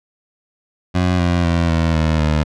20% pulse tone with pitch steps, 90.3 / 87.38 / 84.55 / 81.81 / 79.16 / 76.59 Hz, F#2 / F2 / E2 / E2 / D#2 / D#2, -42 / +1 / +44 / -13 / +30 / -27 cents, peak -9 dBFS, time 0.94-2.44 s, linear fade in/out 20 ms, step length 250 ms, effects low-pass 5000 Hz 12 dB/octave

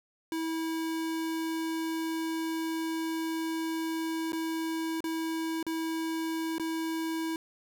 square tone with dropouts, 324.4 Hz, E4, 28 cents flat, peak -31 dBFS, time 0.32-7.36 s, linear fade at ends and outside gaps 1 ms, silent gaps 4.321-4.331 / 5.005-5.041 / 5.628-5.666 / 6.582-6.597 s, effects 12-bit

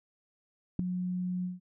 sine tone with ADSR envelope, 181.1 Hz, F#3, 37 cents flat, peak -19 dBFS, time 0.79-1.6 s, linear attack 4 ms, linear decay 3 ms, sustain -11 dB, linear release 160 ms, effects none

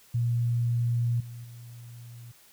sine tone with level steps, 118.8 Hz, A#2, 33 cents sharp, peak -23 / -38 / -42 dBFS, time 0.14-2.32 s, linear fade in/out 10 ms, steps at 1.2 / 1.44 s, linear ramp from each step 5 ms, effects white hiss -57 dBFS RMS until 2.52 s

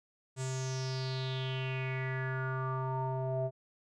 square tone with low-pass filter sweep, 130.81 Hz, C3, in tune, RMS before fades -35 dBFS, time 0.36-3.51 s, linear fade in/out 50 ms, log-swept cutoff 8000 to 610 Hz, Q 6, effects none

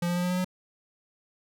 square tone with pitch steps, 173.5 / 175.41 / 177.35 / 179.31 / 181.29 / 183.29 Hz, F3 / F3 / F3 / F3 / F#3 / F#3, -11 / +8 / +27 / +46 / -35 / -16 cents, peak -26 dBFS, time 0.02-0.446 s, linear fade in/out 5 ms, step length 71 ms, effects none

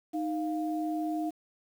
sine tone pair together, 311.1 / 700.2 Hz, D#4 / F5, 0 / +4 cents, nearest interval octave + major second, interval 1404 cents, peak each -30 / -35 dBFS, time 0.13-1.31 s, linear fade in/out 20 ms, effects 9-bit

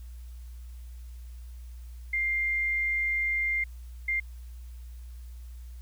sine tone bursts at uneven times, 2100 Hz, C7, 6 cents sharp, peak -25 dBFS, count 2, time 2.13-3.64 / 4.08-4.2 s, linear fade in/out 5 ms, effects added 60 Hz sine -40 dBFS peak until 5.81 s + white hiss -62 dBFS RMS until 5.81 s

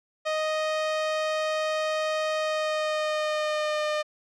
sawtooth tone with pitch glide, 622.3 to 606.3 Hz, D#5 to D#5, 0 to -45 cents, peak -21 dBFS, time 0.25-4.03 s, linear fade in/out 20 ms, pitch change -45 cents, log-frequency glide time 2.37-3.84 s, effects low-pass 5000 Hz 12 dB/octave

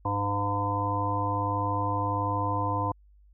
harmonic tone with a mistuned harmonic, 101.4 Hz, G#2, 41 cents flat, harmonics 1 / 3 / 5 / 7 / 9 / 10, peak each -30 / -35 / -36 / -36 / -32 / -30 dBFS, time 0.05-2.92 s, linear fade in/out 5 ms, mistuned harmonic 3, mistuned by -24 cents, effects added 50 Hz sine -54 dBFS peak until 3.33 s

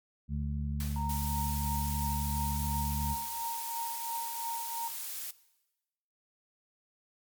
harmonic tone, 72.3 Hz, D2, 27 cents flat, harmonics 1 / 2 / 3, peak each -33 / -35 / -38 dBFS, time 0.28-3.17 s, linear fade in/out 50 ms
white noise with exponential decay, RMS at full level -41 dBFS, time 0.8-1.49 s, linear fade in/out 2 ms, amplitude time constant 150 ms
sine tone with tremolo, 926 Hz, A#5, 12 cents flat, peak -34 dBFS, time 0.96-4.88 s, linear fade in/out 2 ms, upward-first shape triangle, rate 2.9 Hz, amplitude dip 65%
blue noise, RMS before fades -39 dBFS, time 1.09-5.31 s, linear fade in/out 5 ms
effects noise-tail reverb RT60 1.0 s tail -18 dB re dry + MP3 96 kbps

